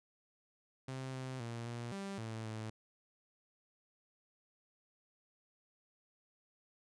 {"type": "tone with pitch steps", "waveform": "sawtooth", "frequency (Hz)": [131.5, 130.2, 116.8, 118.8, 196.8, 112, 109.9], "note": ["C3", "C3", "A#2", "A#2", "G3", "A2", "A2"], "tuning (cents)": [9, -8, 4, 33, 7, 31, -2], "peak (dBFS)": -37, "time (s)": [0.88, 2.7], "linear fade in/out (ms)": 5, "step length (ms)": 260, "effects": ["resampled to 22050 Hz"]}